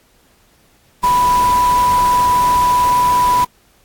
sine tone in noise, 987.8 Hz, B5, in tune, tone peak -10 dBFS, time 1.03-3.45 s, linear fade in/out 10 ms, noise pink, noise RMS -25 dBFS, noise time 1.03-3.45 s, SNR +12 dB, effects pink hiss -54 dBFS RMS until 3.84 s + AAC 64 kbps

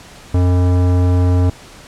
sine tone with tanh clipping, 90 Hz, F#2, 47 cents flat, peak -12 dBFS, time 0.34-1.5 s, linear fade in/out 5 ms, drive 18 dB, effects pink hiss -39 dBFS RMS until 1.87 s + low-pass 9000 Hz 12 dB/octave

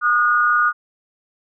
sine tone pair together, 1221 / 1446.6 Hz, D#6 / F#6, -33 / -39 cents, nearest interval minor third, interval 294 cents, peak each -16 dBFS, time 0.01-0.73 s, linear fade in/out 50 ms, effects none

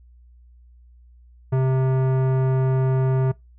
sine tone with tanh clipping, 131.2 Hz, C3, 5 cents sharp, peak -19 dBFS, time 1.52-3.32 s, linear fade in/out 10 ms, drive 17 dB, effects noise-tail reverb RT60 0.2 s tail -23 dB re dry + added 60 Hz sine -47 dBFS peak until 3.58 s

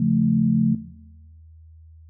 sine chord, Db augmented, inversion none, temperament equal, 138.59 / 174.61 / 220 Hz, Db3 / F3 / A3, 0 / 0 / 0 cents, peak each -23 / -21 / -20 dBFS, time 0-0.75 s, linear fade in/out 5 ms, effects noise-tail reverb RT60 1.0 s tail -17 dB re dry + added 80 Hz sine -44 dBFS peak until 2.09 s

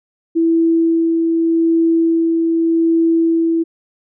sine tone with tremolo, 330 Hz, E4, 2 cents sharp, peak -10 dBFS, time 0.35-3.64 s, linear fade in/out 20 ms, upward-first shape sine, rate 0.84 Hz, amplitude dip 25%, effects none

